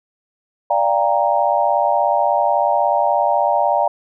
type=chord; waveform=sine; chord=G minor seventh; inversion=second; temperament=equal with one note detuned; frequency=587.3 / 698.5 / 794.9 / 932.3 Hz; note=D5 / F5 / G5 / Bb5; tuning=0 / 0 / +24 / 0 cents; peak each=-19 dBFS; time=0.7-3.88 s; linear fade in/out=5 ms; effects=none